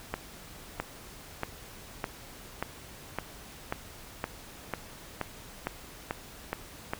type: accelerating click train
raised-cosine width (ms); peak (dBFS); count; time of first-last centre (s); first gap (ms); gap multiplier
0.5; -15; 14; 0.14-6.935; 660; 0.96
effects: pink hiss -48 dBFS RMS until 6.99 s